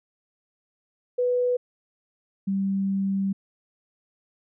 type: tone pair in turn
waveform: sine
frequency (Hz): 493.9 / 194.99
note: B4 / G3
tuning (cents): 0 / -9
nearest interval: octave + major third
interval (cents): 1609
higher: first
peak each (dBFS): -20 / -22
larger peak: first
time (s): 1.18-1.57 / 2.47-3.33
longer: second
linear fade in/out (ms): 10
effects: none